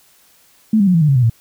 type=tone with pitch steps; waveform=sine; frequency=218.3 / 199.03 / 181.46 / 165.44 / 150.84 / 137.52 / 125.38 / 114.31 Hz; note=A3 / G3 / F#3 / E3 / D3 / C#3 / B2 / A#2; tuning=-13 / +27 / -33 / +7 / +47 / -13 / +27 / -33 cents; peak=-9 dBFS; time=0.73-1.298 s; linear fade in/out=5 ms; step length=71 ms; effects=white hiss -52 dBFS RMS until 1.4 s